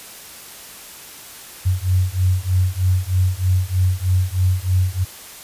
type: beating tone pair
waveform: sine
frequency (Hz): 90.4 / 93.6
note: F#2 / F#2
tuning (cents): -40 / +20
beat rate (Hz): 3.2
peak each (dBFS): -18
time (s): 1.65-5.05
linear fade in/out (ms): 20
effects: white hiss -38 dBFS RMS until 5.43 s + resampled to 32000 Hz